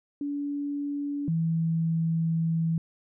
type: tone pair in turn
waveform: sine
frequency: 286.6 / 163.78 Hz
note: D4 / E3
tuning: -42 / -11 cents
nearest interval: minor seventh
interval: 969 cents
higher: first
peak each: -28 / -23 dBFS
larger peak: second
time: 0.21-1.28 / 1.28-2.78 s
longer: second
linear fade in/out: 2 ms
effects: none